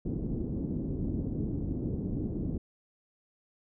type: low-pass noise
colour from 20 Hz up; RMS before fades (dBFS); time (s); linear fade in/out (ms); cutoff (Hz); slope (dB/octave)
white; -33; 0.05-2.58; 5; 300; 24
effects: none